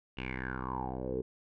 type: tone with low-pass filter sweep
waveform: 10% pulse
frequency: 64 Hz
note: C2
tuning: 38 cents flat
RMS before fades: -37 dBFS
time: 0.17-1.22 s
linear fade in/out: 10 ms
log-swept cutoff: 2800 to 410 Hz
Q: 8.4
effects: none